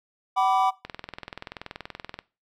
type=chord; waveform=triangle; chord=B minor; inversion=second; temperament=equal with one note detuned; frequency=759.5 / 987.8 / 1174.7 Hz; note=F#5 / B5 / D6; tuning=+45 / 0 / 0 cents; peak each=-20 / -23 / -24 dBFS; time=0.36-0.71 s; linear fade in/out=20 ms
type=click train; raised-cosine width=0.3 ms; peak=-19 dBFS; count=29; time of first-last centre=0.85-2.19 s; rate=20.9 Hz
effects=noise-tail reverb RT60 0.3 s tail -20 dB re dry